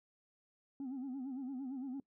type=tone with vibrato; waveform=sine; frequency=263.8 Hz; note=C4; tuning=14 cents sharp; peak=-37 dBFS; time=0.8-2 s; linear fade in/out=2 ms; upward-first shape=sine; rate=8.8 Hz; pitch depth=110 cents each way; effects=noise-tail reverb RT60 0.1 s tail -22 dB re dry + tanh soft clip ceiling -38 dBFS